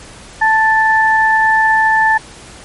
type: tone pair together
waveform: sine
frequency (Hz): 880 / 1760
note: A5 / A6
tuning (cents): 0 / 0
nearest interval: octave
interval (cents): 1200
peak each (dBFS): -11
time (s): 0.41-2.18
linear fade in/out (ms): 10
effects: pink hiss -36 dBFS RMS until 2.64 s + MP3 48 kbps